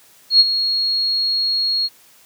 sine tone with ADSR envelope, 4300 Hz, C8, 47 cents sharp, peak -5 dBFS, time 0.3-1.89 s, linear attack 100 ms, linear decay 33 ms, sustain -11 dB, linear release 38 ms, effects white hiss -50 dBFS RMS until 2.25 s + high-pass 100 Hz 12 dB/octave

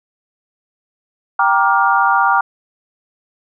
sine chord, G minor seventh, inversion none, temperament just, 784 / 940.8 / 1176 / 1411.2 Hz, G5 / Bb5 / D6 / F6, 0 / +16 / +2 / +18 cents, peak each -16 dBFS, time 1.39-2.41 s, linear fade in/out 5 ms, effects none

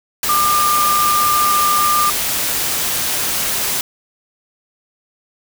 sine tone in noise, 1198 Hz, D6, 34 cents sharp, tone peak -13 dBFS, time 0.29-2.1 s, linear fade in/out 2 ms, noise white, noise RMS -19 dBFS, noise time 0.23-3.81 s, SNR +3 dB, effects none

